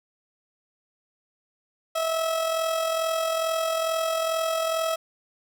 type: tone with amplitude modulation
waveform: 30% pulse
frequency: 650 Hz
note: E5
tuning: 24 cents flat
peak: -19 dBFS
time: 1.95-4.96 s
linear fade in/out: 10 ms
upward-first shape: sine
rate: 42.3 Hz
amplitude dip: 45%
effects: none